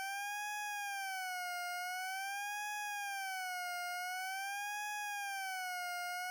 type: tone with vibrato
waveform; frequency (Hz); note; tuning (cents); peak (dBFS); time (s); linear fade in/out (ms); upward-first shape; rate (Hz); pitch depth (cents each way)
20% pulse; 770; G5; -31; -34; 0-6.3; 0; sine; 0.46; 140
effects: none